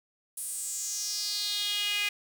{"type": "tone with high-pass filter sweep", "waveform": "sawtooth", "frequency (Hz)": 411.7, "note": "G#4", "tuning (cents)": -15, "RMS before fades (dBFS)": -32, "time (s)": [0.37, 2.09], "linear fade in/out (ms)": 5, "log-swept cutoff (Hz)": [10000, 2400], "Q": 4.3, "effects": ["9-bit"]}